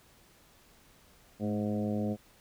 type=harmonic tone with a mistuned harmonic; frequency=104.2 Hz; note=G#2; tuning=6 cents sharp; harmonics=1 / 2 / 3 / 4 / 5 / 6 / 7; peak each=-37 / -31 / -39 / -41 / -39 / -43 / -46 dBFS; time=1.39-2.17 s; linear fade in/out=50 ms; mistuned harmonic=2; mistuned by=+31 cents; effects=pink hiss -61 dBFS RMS until 2.4 s